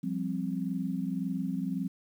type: chord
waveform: sine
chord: F suspended second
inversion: none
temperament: just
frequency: 174.61 / 196.44 / 261.9 Hz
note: F3 / G3 / C4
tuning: 0 / +4 / +2 cents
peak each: -34 dBFS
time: 0.03-1.88 s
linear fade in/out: 10 ms
effects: 10-bit